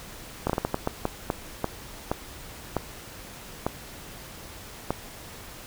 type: slowing click train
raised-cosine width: 1 ms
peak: -10 dBFS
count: 14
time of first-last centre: 0.47-4.906 s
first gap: 26 ms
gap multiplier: 1.38
effects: pink hiss -43 dBFS RMS until 5.66 s